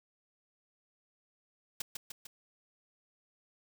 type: noise with echo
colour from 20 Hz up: white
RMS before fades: -36 dBFS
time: 1.8-1.82 s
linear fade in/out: 5 ms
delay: 150 ms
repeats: 3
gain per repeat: -4 dB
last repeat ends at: 2.27 s
effects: none